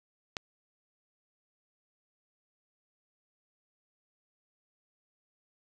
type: click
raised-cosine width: 0.2 ms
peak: -16 dBFS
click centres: 0.368 s
effects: none